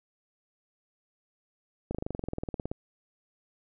slowing click train, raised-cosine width 2 ms, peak -19 dBFS, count 18, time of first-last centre 1.91-2.715 s, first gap 37 ms, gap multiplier 1.03, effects none

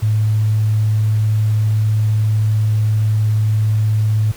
sine tone, 107.7 Hz, A2, 37 cents flat, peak -12 dBFS, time 0.02-4.32 s, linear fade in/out 10 ms, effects pink hiss -39 dBFS RMS until 4.36 s

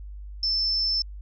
sine tone with amplitude modulation, 5290 Hz, E8, 5 cents sharp, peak -20 dBFS, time 0.43-1.02 s, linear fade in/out 2 ms, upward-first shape sine, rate 206 Hz, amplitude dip 40%, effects added 50 Hz sine -36 dBFS peak until 1.21 s

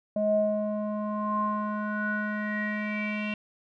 square tone with low-pass filter sweep, 210.6 Hz, G#3, 24 cents sharp, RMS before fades -29 dBFS, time 0.16-3.34 s, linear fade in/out 2 ms, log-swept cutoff 580 to 2700 Hz, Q 9.2, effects none

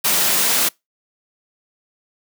white high-pass noise, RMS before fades -17 dBFS, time 0.04-0.69 s, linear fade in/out 10 ms, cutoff 140 Hz, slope 48 dB/octave, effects noise-tail reverb RT60 0.2 s tail -26 dB re dry

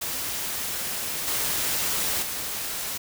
white noise with level steps, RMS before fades -30 / -26 / -31 dBFS, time 0.01-2.98 s, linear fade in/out 10 ms, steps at 1.27 / 2.22 s, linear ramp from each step 10 ms, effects none

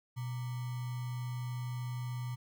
sine tone with sample-and-hold, 123.47 Hz, B2, in tune, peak -35 dBFS, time 0.16-2.36 s, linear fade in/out 20 ms, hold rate 1050 Hz, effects none

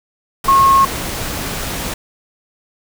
sine tone in noise, 1086 Hz, C#6, 36 cents flat, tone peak -7 dBFS, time 0.48-0.85 s, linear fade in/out 5 ms, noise pink, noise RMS -23 dBFS, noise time 0.44-1.94 s, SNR +13 dB, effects none

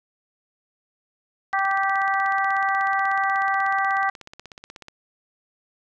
click train, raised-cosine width 0.2 ms, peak -23 dBFS, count 56, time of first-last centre 1.53-4.884 s, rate 16.4 Hz
harmonic tone, 390 Hz, G4, 9 cents flat, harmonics 2 / 3 / 4 / 5, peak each -23 / -25 / -26 / -27 dBFS, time 1.53-4.1 s, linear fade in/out 5 ms
effects none

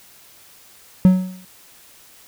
triangle tone with exponential decay, 185 Hz, F#3, in tune, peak -3 dBFS, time 1.05-1.45 s, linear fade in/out 0 ms, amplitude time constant 86 ms, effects white hiss -48 dBFS RMS until 2.27 s

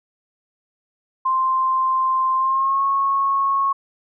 sine tone with pitch glide, 1046.5 to 1097.3 Hz, C6 to C#6, 0 to -18 cents, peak -16 dBFS, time 1.25-3.73 s, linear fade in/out 10 ms, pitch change +82 cents, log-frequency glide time 2.36-2.83 s, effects none

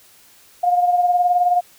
sine beating tone pair, 710 / 729 Hz, F5 / F#5, +28 / -26 cents, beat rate 19 Hz, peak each -14 / -22 dBFS, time 0.63-1.61 s, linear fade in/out 10 ms, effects white hiss -50 dBFS RMS until 1.78 s

